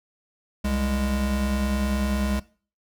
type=tone pair together; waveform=square; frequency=65.41 / 206.3 Hz; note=C2 / G#3; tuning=0 / -11 cents; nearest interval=octave + minor sixth; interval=1989 cents; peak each=-26 / -26 dBFS; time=0.64-2.4 s; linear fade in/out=10 ms; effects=noise-tail reverb RT60 0.4 s tail -20 dB re dry